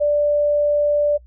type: tone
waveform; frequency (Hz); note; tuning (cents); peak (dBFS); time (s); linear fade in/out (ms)
sine; 587.3; D5; 0; -14; 0-1.18; 20
effects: noise-tail reverb RT60 0.1 s tail -24 dB re dry + added 60 Hz sine -43 dBFS peak until 1.26 s